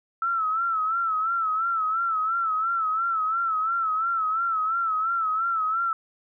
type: tone with vibrato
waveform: sine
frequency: 1319 Hz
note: E6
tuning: 1 cent sharp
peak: -22 dBFS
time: 0.22-5.93 s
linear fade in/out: 2 ms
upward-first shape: sine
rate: 2.9 Hz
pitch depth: 78 cents each way
effects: none